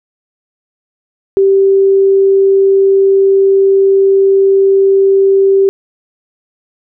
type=tone; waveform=sine; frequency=390 Hz; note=G4; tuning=9 cents flat; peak=-5 dBFS; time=1.37-5.69 s; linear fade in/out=0 ms; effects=none